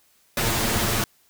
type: noise with comb filter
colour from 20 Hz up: pink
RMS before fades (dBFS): -23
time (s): 0.37-1.04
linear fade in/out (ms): 2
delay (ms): 8.8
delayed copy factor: +0.75
effects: white hiss -61 dBFS RMS until 1.29 s